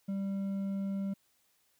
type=tone with hard clipping; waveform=triangle; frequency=196 Hz; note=G3; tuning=in tune; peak=-33 dBFS; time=0.08-1.14 s; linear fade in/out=10 ms; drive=7 dB; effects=white hiss -72 dBFS RMS until 1.79 s